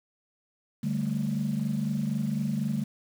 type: chord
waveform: sine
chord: D suspended fourth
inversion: none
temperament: equal with one note detuned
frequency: 146.16 / 196 / 220 Hz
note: D3 / G3 / A3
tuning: -8 / 0 / 0 cents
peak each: -30 / -30 / -29 dBFS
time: 0.83-2.84 s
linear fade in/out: 10 ms
effects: tanh soft clip ceiling -19 dBFS + 8-bit